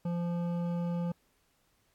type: tone with hard clipping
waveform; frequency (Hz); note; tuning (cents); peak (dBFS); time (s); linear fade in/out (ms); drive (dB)
sine; 172.7; F3; -19; -32; 0.05-1.12; 5; 11
effects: pink hiss -72 dBFS RMS until 1.94 s + AAC 64 kbps